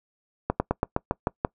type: slowing click train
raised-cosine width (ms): 1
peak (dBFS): -8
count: 8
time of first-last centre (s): 0.5-1.449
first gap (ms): 100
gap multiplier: 1.1
effects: noise-tail reverb RT60 0.1 s tail -24 dB re dry